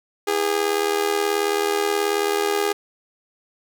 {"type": "tone with amplitude modulation", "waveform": "sawtooth", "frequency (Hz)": 408.8, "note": "G#4", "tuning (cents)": -27, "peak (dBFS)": -12, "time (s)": [0.27, 2.73], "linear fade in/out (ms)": 10, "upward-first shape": "sine", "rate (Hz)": 78.6, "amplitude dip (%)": 75, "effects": []}